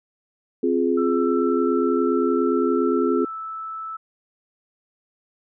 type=chord; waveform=sine; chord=F minor; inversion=second; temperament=just; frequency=261.9 / 349.2 / 419.1 Hz; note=C4 / F4 / Ab4; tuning=+2 / 0 / +16 cents; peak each=-22 dBFS; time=0.63-3.25 s; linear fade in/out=5 ms
type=tone with pitch glide; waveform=sine; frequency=1331 to 1313.4 Hz; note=E6 to E6; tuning=+16 to -7 cents; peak=-29 dBFS; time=0.97-3.97 s; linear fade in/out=10 ms; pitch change=-23 cents; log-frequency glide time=3.19-3.34 s
effects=none